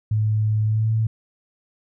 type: tone with pitch glide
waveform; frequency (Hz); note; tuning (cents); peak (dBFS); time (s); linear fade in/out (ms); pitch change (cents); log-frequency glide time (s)
sine; 107.7 to 110.98; A2 to A2; -37 to +15; -17; 0.11-1.07; 5; +52; 0.64-0.91
effects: none